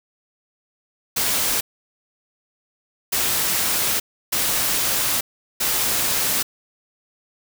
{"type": "noise bursts at uneven times", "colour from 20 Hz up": "white", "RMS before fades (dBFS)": -21, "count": 4, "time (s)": [[1.16, 1.61], [3.12, 4], [4.32, 5.21], [5.6, 6.43]], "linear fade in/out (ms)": 10, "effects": []}